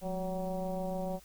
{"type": "tone with frequency modulation", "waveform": "sine", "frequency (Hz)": 370.6, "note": "F#4", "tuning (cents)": 3, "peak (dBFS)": -32, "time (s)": [0.01, 1.2], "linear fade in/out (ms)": 50, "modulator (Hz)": 192, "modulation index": 2, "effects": ["added 50 Hz sine -59 dBFS peak until 1.24 s", "white hiss -59 dBFS RMS until 1.24 s"]}